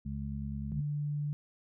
harmonic tone, 69.9 Hz, C#2, 15 cents sharp, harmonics 1 / 2 / 3, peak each -39 / -39 / -39 dBFS, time 0.05-0.81 s, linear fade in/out 10 ms
sine tone, 146.83 Hz, D3, in tune, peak -31 dBFS, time 0.72-1.33 s, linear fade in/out 0 ms
effects none

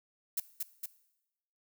violet noise with echo, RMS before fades -32 dBFS, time 0.37-0.4 s, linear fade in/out 5 ms, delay 230 ms, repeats 2, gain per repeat -3 dB, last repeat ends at 0.86 s, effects noise-tail reverb RT60 0.9 s tail -17 dB re dry

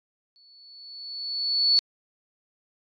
sine tone with exponential growth, 4435 Hz, C#8, in tune, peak -15 dBFS, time 0.36-1.79 s, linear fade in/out 0 ms, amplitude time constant 310 ms, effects AAC 48 kbps

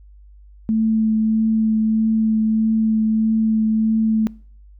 sine tone with vibrato, 220 Hz, A3, in tune, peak -15 dBFS, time 0.69-4.27 s, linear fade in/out 0 ms, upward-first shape triangle, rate 1.6 Hz, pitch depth 13 cents each way, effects noise-tail reverb RT60 0.5 s tail -24 dB re dry + added 50 Hz sine -42 dBFS peak until 4.79 s

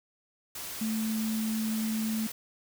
sine tone in noise, 220 Hz, A3, in tune, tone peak -28 dBFS, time 0.81-2.27 s, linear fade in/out 5 ms, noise white, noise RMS -39 dBFS, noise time 0.55-2.32 s, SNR +8 dB, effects none

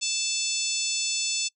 harmonic tone, 880 Hz, A5, in tune, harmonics 3 / 4 / 5 / 6 / 7 / 8 / 9, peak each -33 / -33 / -33 / -33 / -33 / -33 / -33 dBFS, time 0.01-1.49 s, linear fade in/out 20 ms, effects noise-tail reverb RT60 0.1 s tail -25 dB re dry

